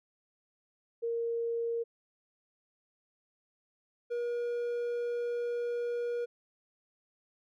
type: tone pair in turn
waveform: sine / triangle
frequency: 464.9 / 478 Hz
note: A#4 / A#4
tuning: -5 / +43 cents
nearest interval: unison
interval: 48 cents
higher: second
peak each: -30 / -29 dBFS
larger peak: second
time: 1.02-1.84 / 4.1-6.26 s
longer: second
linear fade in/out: 20 ms
effects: none